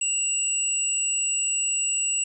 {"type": "tone pair together", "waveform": "sine", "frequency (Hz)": [2776, 7838], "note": ["F7", "B8"], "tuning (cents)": [-11, -14], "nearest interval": "octave + tritone", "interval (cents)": 1797, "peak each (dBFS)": [-29, -23], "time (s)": [0.01, 2.24], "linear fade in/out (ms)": 5, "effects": []}